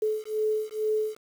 sine beating tone pair, 430 / 432.2 Hz, A4 / A4, -40 / -31 cents, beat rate 2.2 Hz, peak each -28 dBFS, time 0.02-1.17 s, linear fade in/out 5 ms, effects 8-bit

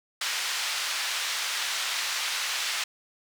white band-pass noise, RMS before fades -30 dBFS, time 0.21-2.84 s, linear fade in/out 5 ms, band 1200 to 4800 Hz, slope 12 dB/octave, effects none

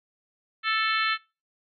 harmonic tone with a mistuned harmonic, 440 Hz, A4, in tune, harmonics 3 / 4 / 5 / 6 / 7 / 8 / 9, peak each -26 / -28 / -30 / -32 / -33 / -34 / -35 dBFS, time 0.63-1.18 s, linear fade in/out 50 ms, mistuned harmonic 9, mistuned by +66 cents, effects noise-tail reverb RT60 0.3 s tail -24 dB re dry + MP3 32 kbps

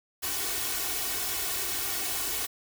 white noise with comb filter, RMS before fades -31 dBFS, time 0.22-2.47 s, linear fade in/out 20 ms, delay 2.7 ms, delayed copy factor +0.85, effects none

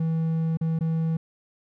triangle tone with dropouts, 162.2 Hz, E3, 28 cents flat, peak -20 dBFS, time 0-1.17 s, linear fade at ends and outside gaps 5 ms, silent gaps 0.572-0.611 / 0.79-0.808 s, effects none

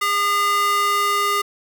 square tone with high-pass filter sweep, 406.5 Hz, G#4, 37 cents flat, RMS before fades -19 dBFS, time 0.01-1.42 s, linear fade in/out 10 ms, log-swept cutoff 1400 to 890 Hz, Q 2.2, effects none

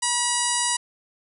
harmonic tone, 965 Hz, B5, 40 cents flat, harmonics 1 / 2 / 3 / 4 / 5 / 6 / 7 / 8 / 9 / 10, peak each -28 / -31 / -32 / -33 / -31 / -32 / -34 / -28 / -32 / -28 dBFS, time 0.02-0.77 s, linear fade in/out 10 ms, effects none

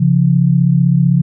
sine tone pair together, 136.5 / 172.21 Hz, C#3 / F3, -26 / -24 cents, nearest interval major third, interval 402 cents, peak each -11 dBFS, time 0-1.22 s, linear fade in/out 10 ms, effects none

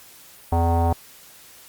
square tone with low-pass filter, 84.1 Hz, E2, 35 cents sharp, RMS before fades -19 dBFS, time 0.52-0.93 s, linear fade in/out 5 ms, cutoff 820 Hz, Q 7.1, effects white hiss -47 dBFS RMS until 1.68 s + Opus 48 kbps

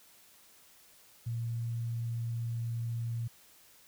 sine tone, 116.54 Hz, A#2, in tune, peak -32 dBFS, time 1.26-3.28 s, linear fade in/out 10 ms, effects white hiss -60 dBFS RMS until 3.87 s

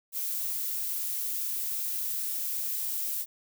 violet noise, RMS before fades -32 dBFS, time 0.12-3.26 s, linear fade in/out 50 ms, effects none

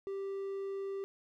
triangle tone, 392 Hz, G4, in tune, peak -34 dBFS, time 0.07-1.04 s, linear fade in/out 0 ms, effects none

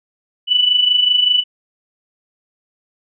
sine tone with amplitude modulation, 2971 Hz, F#7, 6 cents sharp, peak -8 dBFS, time 0.47-1.44 s, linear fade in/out 50 ms, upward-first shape sine, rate 25.2 Hz, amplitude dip 65%, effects none

